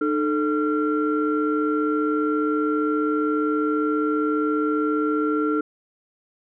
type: tone cluster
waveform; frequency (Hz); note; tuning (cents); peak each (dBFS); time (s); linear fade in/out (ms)
sine; 303.5 / 438.4 / 1371; D#4 / A4 / F6; -43 / -6 / -32; -21 / -24 / -26; 0.01-5.61; 5
effects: tanh soft clip ceiling -11 dBFS